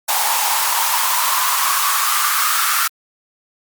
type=noise with high-pass filter sweep; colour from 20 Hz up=white; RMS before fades=-17 dBFS; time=0.08-2.88 s; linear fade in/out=10 ms; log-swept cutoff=850 to 1300 Hz; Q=6.5; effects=Opus 48 kbps